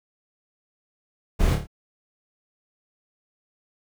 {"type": "noise with echo", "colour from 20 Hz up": "brown", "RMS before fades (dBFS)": -20, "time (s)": [1.39, 1.56], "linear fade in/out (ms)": 20, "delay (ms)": 28, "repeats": 4, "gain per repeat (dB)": -5, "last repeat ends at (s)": 1.672, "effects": []}